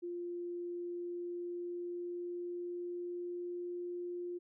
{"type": "tone with pitch glide", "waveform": "sine", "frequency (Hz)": [349.2, 352.2], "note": ["F4", "F4"], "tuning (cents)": [0, 15], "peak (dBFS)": -38, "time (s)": [0.02, 4.39], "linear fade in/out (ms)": 20, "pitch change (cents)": 15, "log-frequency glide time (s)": [0.55, 3.83], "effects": []}